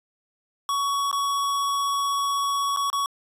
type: tone with dropouts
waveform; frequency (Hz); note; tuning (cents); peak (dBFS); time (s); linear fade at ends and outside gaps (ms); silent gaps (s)
square; 1121; C#6; +19; -23; 0.69-3.06; 1; 1.114-1.128 / 2.763-2.771 / 2.901-2.929
effects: resampled to 32000 Hz